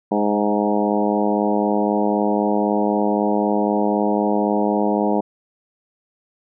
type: harmonic tone with a mistuned harmonic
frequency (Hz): 103.9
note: G#2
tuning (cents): +1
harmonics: 2 / 3 / 4 / 5 / 6 / 7 / 8 / 9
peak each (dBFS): -21 / -23 / -24 / -25 / -26 / -26 / -27 / -28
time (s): 0.11-5.21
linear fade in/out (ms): 10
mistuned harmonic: 6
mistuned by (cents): +17
effects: none